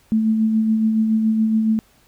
sine tone with tremolo, 220 Hz, A3, in tune, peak -13 dBFS, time 0.12-1.79 s, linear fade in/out 0 ms, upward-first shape sine, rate 7.1 Hz, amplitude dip 35%, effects pink hiss -56 dBFS RMS until 2.07 s

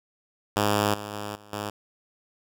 5% pulse tone with level steps, 103.83 Hz, G#2, in tune, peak -10 / -23 / -21 / -37 / -19 dBFS, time 0.56-1.7 s, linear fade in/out 5 ms, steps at 0.94 / 1.13 / 1.35 / 1.53 s, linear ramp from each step 2 ms, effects none

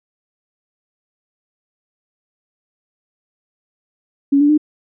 sine tone with pitch steps, 280 / 290.9 / 302.2 Hz, C#4 / D4 / D4, +18 / -16 / +50 cents, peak -9 dBFS, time 4.32-4.578 s, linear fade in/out 10 ms, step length 86 ms, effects none

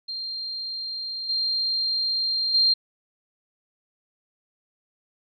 sine tone with level steps, 4186 Hz, C8, in tune, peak -29 / -22 / -16 dBFS, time 0.08-2.74 s, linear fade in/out 10 ms, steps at 1.29 / 2.54 s, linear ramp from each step 5 ms, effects none

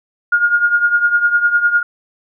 sine tone with tremolo, 1424 Hz, F6, 33 cents sharp, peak -7 dBFS, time 0.32-1.83 s, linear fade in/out 5 ms, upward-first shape triangle, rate 9.9 Hz, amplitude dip 80%, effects none

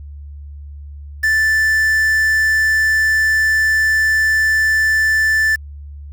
triangle tone with quantisation, 1760 Hz, A6, in tune, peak -10 dBFS, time 1.23-5.56 s, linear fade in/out 10 ms, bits 5, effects added 72 Hz sine -30 dBFS peak until 6.12 s

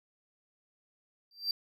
triangle tone with exponential growth, 4699 Hz, D8, in tune, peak -24 dBFS, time 1.31-1.51 s, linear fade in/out 2 ms, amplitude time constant 43 ms, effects none

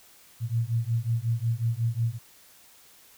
sine beating tone pair, 113.1 / 118.6 Hz, A2 / A#2, +48 / +30 cents, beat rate 5.5 Hz, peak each -27 dBFS, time 0.4-2.19 s, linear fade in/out 50 ms, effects white hiss -55 dBFS RMS until 3.17 s

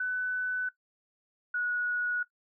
sine tone pair in turn, 1500 / 1460.7 Hz, F#6 / F#6, +23 / -23 cents, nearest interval unison, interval 46 cents, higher first, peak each -28 / -28 dBFS, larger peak neither, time 0-0.69 / 1.54-2.23 s, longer neither, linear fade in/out 5 ms, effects noise-tail reverb RT60 0.1 s tail -17 dB re dry

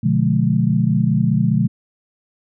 sine chord, B diminished seventh, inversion none, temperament just, 123.47 / 148.16 / 177.8 / 213.4 Hz, B2 / D3 / F3 / Ab3, 0 / +16 / +31 / +47 cents, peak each -19 dBFS, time 0.03-1.68 s, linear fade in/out 10 ms, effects none

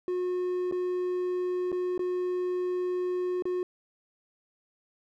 triangle tone with dropouts, 361.8 Hz, F#4, 39 cents flat, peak -25 dBFS, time 0.08-3.63 s, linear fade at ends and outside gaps 1 ms, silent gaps 0.713-0.723 / 1.718-1.726 / 1.978-1.993 / 3.423-3.454 s, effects none

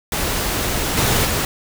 pink noise with level steps, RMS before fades -21 / -17 / -20 dBFS, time 0.12-1.45 s, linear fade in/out 2 ms, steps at 0.97 / 1.25 s, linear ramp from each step 5 ms, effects none

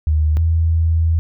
sine tone pair in turn, 77 / 81.79 Hz, D#2 / E2, -17 / -13 cents, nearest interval minor second, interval 104 cents, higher second, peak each -12 dBFS, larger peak neither, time 0.07-0.37 / 0.37-1.19 s, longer second, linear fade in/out 0 ms, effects none

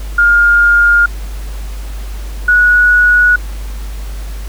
sine tone pair in turn, 1414 / 1462.2 Hz, F6 / F#6, +21 / -21 cents, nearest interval minor second, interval 58 cents, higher second, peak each -5 dBFS, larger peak neither, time 0.18-1.06 / 2.48-3.36 s, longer neither, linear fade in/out 5 ms, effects added 50 Hz sine -20 dBFS peak until 4.48 s + pink hiss -35 dBFS RMS until 4.48 s

